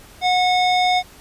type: tone with low-pass filter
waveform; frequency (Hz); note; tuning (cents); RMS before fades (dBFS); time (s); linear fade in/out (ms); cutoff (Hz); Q
square; 729; F#5; -26; -17; 0.21-1.03; 50; 4300; 2.1
effects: pink hiss -45 dBFS RMS until 1.2 s + resampled to 32000 Hz